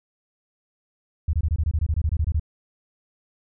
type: tone bursts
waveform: sine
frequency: 77.78 Hz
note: D#2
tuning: in tune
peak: -18 dBFS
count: 15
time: 1.28-2.397 s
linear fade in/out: 5 ms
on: 53 ms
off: 23 ms
effects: none